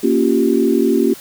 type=chord; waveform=sine; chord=G half-diminished seventh; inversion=first; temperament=equal with one note detuned; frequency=233.1 / 277.2 / 349.2 / 389.3 Hz; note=Bb3 / Db4 / F4 / G4; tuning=0 / 0 / 0 / -12 cents; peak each=-17 dBFS; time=0.03-1.14 s; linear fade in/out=10 ms; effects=white hiss -37 dBFS RMS until 1.2 s